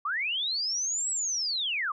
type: linear two-way sweep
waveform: sine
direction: up then down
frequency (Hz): 1100 to 7902 to 1100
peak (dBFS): -27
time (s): 0.05-1.92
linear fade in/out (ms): 5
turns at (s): 1.1
effects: none